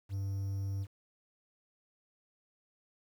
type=tone with quantisation; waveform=triangle; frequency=98 Hz; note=G2; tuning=in tune; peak=-31 dBFS; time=0.09-0.87 s; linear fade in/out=50 ms; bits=10; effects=none